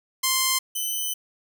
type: tone pair in turn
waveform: 5% pulse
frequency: 1046.5 / 3027 Hz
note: C6 / F#7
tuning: 0 / +39 cents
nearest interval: octave + tritone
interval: 1839 cents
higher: second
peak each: -8 / -17 dBFS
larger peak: first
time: 0.23-0.59 / 0.75-1.14 s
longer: second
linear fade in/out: 10 ms
effects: none

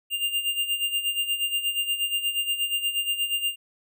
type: tone with tremolo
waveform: square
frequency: 2801 Hz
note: F7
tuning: 4 cents sharp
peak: -22 dBFS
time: 0.1-3.56 s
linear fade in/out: 50 ms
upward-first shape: sine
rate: 8.4 Hz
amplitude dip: 70%
effects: none

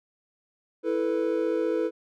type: chord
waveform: triangle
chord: E suspended fourth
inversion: none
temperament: just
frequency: 329.6 / 439.5 / 494.4 Hz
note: E4 / A4 / B4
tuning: 0 / -2 / +2 cents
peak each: -26 dBFS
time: 0.83-1.91 s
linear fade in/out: 50 ms
effects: none

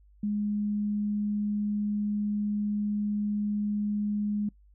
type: tone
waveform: sine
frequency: 207.7 Hz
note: G#3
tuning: in tune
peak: -26 dBFS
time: 0.23-4.49 s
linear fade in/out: 5 ms
effects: noise-tail reverb RT60 0.1 s tail -24 dB re dry + added 50 Hz sine -55 dBFS peak until 4.74 s

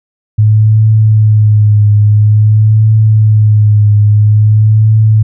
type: tone with vibrato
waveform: sine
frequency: 106.8 Hz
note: G#2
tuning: 49 cents sharp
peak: -3 dBFS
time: 0.38-5.23 s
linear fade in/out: 10 ms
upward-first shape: triangle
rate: 0.49 Hz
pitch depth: 44 cents each way
effects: none

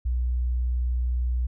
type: tone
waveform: sine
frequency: 61.3 Hz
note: B1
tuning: 12 cents flat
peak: -22 dBFS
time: 0.05-1.47 s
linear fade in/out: 10 ms
effects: none

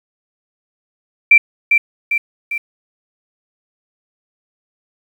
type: tone with echo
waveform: sine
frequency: 2349 Hz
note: D7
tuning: in tune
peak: -3 dBFS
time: 1.31-1.38 s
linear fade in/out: 5 ms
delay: 400 ms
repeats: 3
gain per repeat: -5 dB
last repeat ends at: 2.58 s
effects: 7-bit

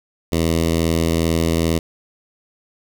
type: tone with notch filter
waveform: 10% pulse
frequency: 82.41 Hz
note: E2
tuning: in tune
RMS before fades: -18 dBFS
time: 0.32-1.79 s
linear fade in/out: 5 ms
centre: 1400 Hz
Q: 1.2
effects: none

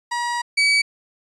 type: tone pair in turn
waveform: 30% pulse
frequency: 958 / 2279 Hz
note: A#5 / C#7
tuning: +47 / +47 cents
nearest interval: octave + minor third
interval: 1500 cents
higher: second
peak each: -19 / -12 dBFS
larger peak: second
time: 0.11-0.42 / 0.57-0.82 s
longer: first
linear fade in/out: 10 ms
effects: resampled to 22050 Hz

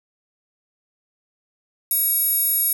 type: tone with high-pass filter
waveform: square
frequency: 758 Hz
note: F#5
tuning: 42 cents sharp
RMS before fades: -20 dBFS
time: 1.91-2.73 s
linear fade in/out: 2 ms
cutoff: 11000 Hz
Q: 4.6
effects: none

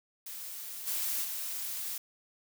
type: noise with level steps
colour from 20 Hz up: blue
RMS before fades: -42 / -33 / -37 dBFS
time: 0.26-1.98 s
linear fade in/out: 5 ms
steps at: 0.86 / 1.23 s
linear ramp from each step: 20 ms
effects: none

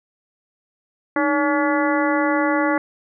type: harmonic tone with a mistuned harmonic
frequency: 284.6 Hz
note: C#4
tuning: 46 cents sharp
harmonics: 1 / 2 / 3 / 4 / 5 / 6 / 7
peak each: -20 / -23 / -25 / -26 / -27 / -28 / -28 dBFS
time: 1.16-2.78 s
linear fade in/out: 2 ms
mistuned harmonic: 1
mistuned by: +130 cents
effects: none

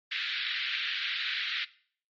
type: band-pass noise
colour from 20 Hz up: white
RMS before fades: -33 dBFS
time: 0.11-1.65 s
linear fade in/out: 10 ms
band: 1500 to 4000 Hz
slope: 48 dB/octave
effects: noise-tail reverb RT60 0.5 s tail -19 dB re dry + MP3 32 kbps

